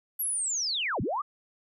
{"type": "linear two-way sweep", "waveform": "sine", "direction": "down then up", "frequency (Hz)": [11790, 75.3, 1257], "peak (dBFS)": -27, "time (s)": [0.19, 1.22], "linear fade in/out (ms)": 10, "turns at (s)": 1.01, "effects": []}